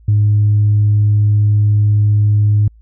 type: tone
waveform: sine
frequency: 104.5 Hz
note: G#2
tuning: 11 cents sharp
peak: -7 dBFS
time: 0.08-2.68 s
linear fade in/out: 5 ms
effects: tanh soft clip ceiling -5 dBFS + added 55 Hz sine -41 dBFS peak until 2.81 s